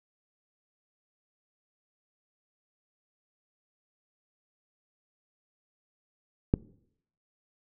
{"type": "click", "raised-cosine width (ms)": 3, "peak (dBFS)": -8, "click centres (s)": 6.539, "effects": ["noise-tail reverb RT60 0.7 s tail -22 dB re dry"]}